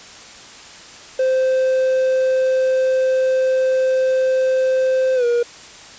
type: tone with pitch glide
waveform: triangle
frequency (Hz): 520 to 476.8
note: C5 to A#4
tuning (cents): -11 to +39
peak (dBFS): -12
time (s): 1.19-5.43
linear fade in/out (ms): 5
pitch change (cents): -150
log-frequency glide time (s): 5.15-5.25
effects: white hiss -39 dBFS RMS until 5.98 s + resampled to 16000 Hz